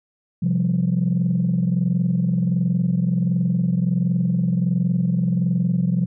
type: chord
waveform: sine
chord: C suspended fourth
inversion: none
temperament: equal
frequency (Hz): 130.81 / 174.61 / 196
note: C3 / F3 / G3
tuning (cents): 0 / 0 / 0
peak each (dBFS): -22 / -18 / -24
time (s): 0.42-6.06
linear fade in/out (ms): 10
effects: tanh soft clip ceiling -11 dBFS